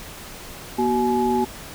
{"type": "tone cluster", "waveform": "sine", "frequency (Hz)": [240.7, 375.9, 847], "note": ["B3", "F#4", "G#5"], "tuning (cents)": [-44, 27, 34], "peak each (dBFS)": -22, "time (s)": [0.78, 1.45], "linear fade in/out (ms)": 10, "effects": ["pink hiss -38 dBFS RMS until 1.74 s"]}